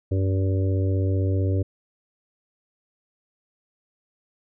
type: harmonic tone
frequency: 95.6 Hz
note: G2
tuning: 43 cents flat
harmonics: 1 / 3 / 4 / 5 / 6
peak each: -20 / -30 / -32 / -34 / -36 dBFS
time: 0.11-1.63 s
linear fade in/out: 10 ms
effects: none